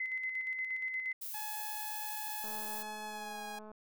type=tone with tremolo; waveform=sine; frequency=2045 Hz; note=C7; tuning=40 cents flat; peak=-33 dBFS; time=0-1.13 s; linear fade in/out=5 ms; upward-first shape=square; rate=8.5 Hz; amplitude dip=40%
type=noise; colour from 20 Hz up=violet; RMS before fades=-42 dBFS; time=1.21-2.83 s; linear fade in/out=10 ms
type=tone with pitch glide; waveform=sawtooth; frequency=850 to 824.4 Hz; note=G#5 to G#5; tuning=+40 to -13 cents; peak=-38 dBFS; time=1.34-3.59 s; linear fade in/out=5 ms; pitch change=-53 cents; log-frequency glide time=3.06-3.4 s
type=click train; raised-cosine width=1 ms; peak=-38 dBFS; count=274; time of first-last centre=2.44-3.716 s; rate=214 Hz
effects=none